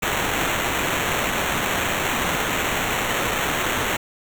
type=noise with sample-and-hold; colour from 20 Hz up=blue; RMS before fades=-23 dBFS; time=0.02-3.97 s; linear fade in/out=10 ms; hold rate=4900 Hz; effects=none